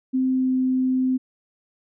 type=tone with pitch glide; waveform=sine; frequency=259.6 to 258 Hz; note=C4 to C4; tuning=-13 to -24 cents; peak=-18 dBFS; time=0.13-1.18 s; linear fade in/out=20 ms; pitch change=-11 cents; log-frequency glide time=0.31-0.52 s; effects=none